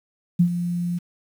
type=tone with ADSR envelope; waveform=sine; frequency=174.5 Hz; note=F3; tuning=1 cent flat; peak=-11 dBFS; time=0.39-0.99 s; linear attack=12 ms; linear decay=83 ms; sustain=-11 dB; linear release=15 ms; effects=8-bit